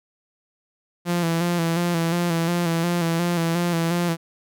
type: tone with vibrato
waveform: sawtooth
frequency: 170 Hz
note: F3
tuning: 46 cents flat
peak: -16 dBFS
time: 1.05-4.17 s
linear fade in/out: 50 ms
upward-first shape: square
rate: 2.8 Hz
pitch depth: 40 cents each way
effects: none